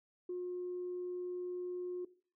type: tone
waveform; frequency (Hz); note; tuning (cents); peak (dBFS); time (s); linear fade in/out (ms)
sine; 359; F4; +48; -36; 0.29-2.05; 5
effects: noise-tail reverb RT60 0.4 s tail -17 dB re dry + tanh soft clip ceiling -33 dBFS